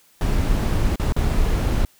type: noise with dropouts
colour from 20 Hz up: brown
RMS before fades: -19 dBFS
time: 0.21-1.85 s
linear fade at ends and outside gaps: 1 ms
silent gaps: 0.958-0.997 / 1.123-1.164 s
effects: white hiss -56 dBFS RMS until 1.99 s